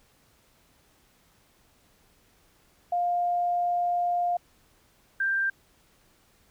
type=tone pair in turn; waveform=sine; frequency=704 / 1580.4 Hz; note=F5 / G6; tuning=+14 / +14 cents; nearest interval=octave + major second; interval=1400 cents; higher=second; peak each=-23 dBFS; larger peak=neither; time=2.92-4.37 / 5.2-5.5 s; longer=first; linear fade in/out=5 ms; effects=pink hiss -63 dBFS RMS until 6.5 s